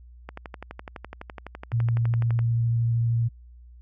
click train, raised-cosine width 0.5 ms, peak -21 dBFS, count 26, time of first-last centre 0.29-2.391 s, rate 11.9 Hz
sine tone with vibrato, 116.54 Hz, A#2, in tune, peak -20 dBFS, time 1.72-3.29 s, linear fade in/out 20 ms, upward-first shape triangle, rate 13 Hz, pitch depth 13 cents each way
effects added 60 Hz sine -45 dBFS peak until 3.81 s

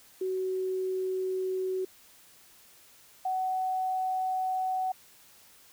sine tone pair in turn, 374.6 / 749.2 Hz, F#4 / F#5, +21 / +21 cents, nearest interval octave, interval 1200 cents, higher second, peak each -28 / -27 dBFS, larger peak second, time 0.21-1.85 / 3.25-4.92 s, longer second, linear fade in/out 5 ms, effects white hiss -57 dBFS RMS until 5.72 s

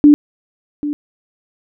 sine tone with echo, 293.7 Hz, D4, in tune, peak -3 dBFS, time 0.04-0.14 s, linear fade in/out 0 ms, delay 790 ms, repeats 1, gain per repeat -14 dB, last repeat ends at 0.93 s, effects none

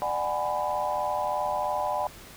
sine chord, G# half-diminished seventh, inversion second, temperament just, 598 / 747.5 / 830.6 / 996.7 Hz, D5 / F#5 / G#5 / B5, +31 / +17 / 0 / +16 cents, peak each -31 dBFS, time 0.02-2.07 s, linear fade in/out 0 ms, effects pink hiss -47 dBFS RMS until 2.36 s

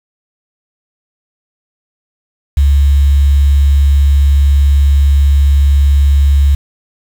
sine tone with quantisation, 70.4 Hz, C#2, 27 cents sharp, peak -5 dBFS, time 2.57-6.55 s, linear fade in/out 5 ms, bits 5, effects none

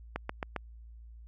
click train, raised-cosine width 0.5 ms, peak -18 dBFS, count 4, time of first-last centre 0.16-0.563 s, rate 7.45 Hz, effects added 57 Hz sine -47 dBFS peak until 1.27 s

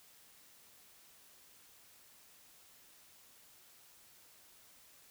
silence, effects white hiss -62 dBFS RMS until 5.1 s

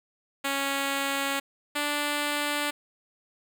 5% pulse tone pair in turn, 276.5 / 293 Hz, C#4 / D4, -4 / -4 cents, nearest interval minor second, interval 100 cents, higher second, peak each -15 / -15 dBFS, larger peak neither, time 0.44-1.4 / 1.75-2.71 s, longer neither, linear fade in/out 10 ms, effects none

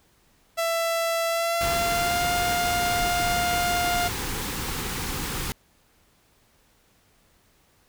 sawtooth tone with pitch glide, 666 to 704.8 Hz, E5 to F5, +18 to +16 cents, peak -19 dBFS, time 0.57-4.09 s, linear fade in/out 20 ms, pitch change +98 cents, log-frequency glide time 1.27-2.24 s
pink band-stop noise, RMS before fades -30 dBFS, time 1.61-5.52 s, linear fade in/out 0 ms, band 530 to 750 Hz, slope 96 dB/octave
effects pink hiss -62 dBFS RMS until 7.88 s

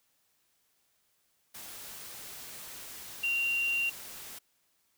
sine tone in noise, 2764 Hz, F7, 19 cents flat, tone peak -27 dBFS, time 3.23-3.9 s, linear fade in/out 10 ms, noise white, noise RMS -45 dBFS, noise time 1.54-4.39 s, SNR +15 dB, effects white hiss -73 dBFS RMS until 4.97 s

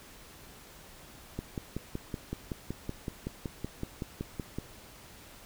click train, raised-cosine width 3 ms, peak -21 dBFS, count 18, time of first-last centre 1.39-4.585 s, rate 5.32 Hz, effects pink hiss -52 dBFS RMS until 5.45 s

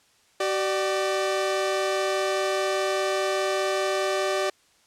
sawtooth tone pair together, 381.3 / 594.4 Hz, G4 / D5, -48 / +21 cents, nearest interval minor sixth, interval 769 cents, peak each -22 dBFS, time 0.4-4.5 s, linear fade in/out 5 ms, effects white hiss -61 dBFS RMS until 4.86 s + low-pass 8000 Hz 12 dB/octave

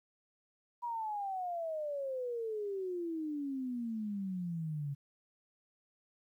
sine exponential sweep, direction down, 971 to 138.59 Hz, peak -35 dBFS, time 0.82-4.95 s, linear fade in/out 20 ms, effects 12-bit

